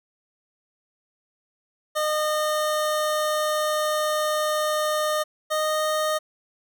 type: tone pair in turn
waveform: 25% pulse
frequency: 611 / 617.7 Hz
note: D#5 / D#5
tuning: -32 / -13 cents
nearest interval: unison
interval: 19 cents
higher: second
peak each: -18 dBFS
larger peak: neither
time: 1.95-5.24 / 5.5-6.19 s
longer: first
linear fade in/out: 20 ms
effects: none